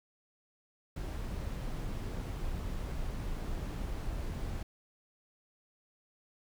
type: noise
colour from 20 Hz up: brown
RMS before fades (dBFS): -37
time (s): 0.96-4.63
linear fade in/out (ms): 5
effects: none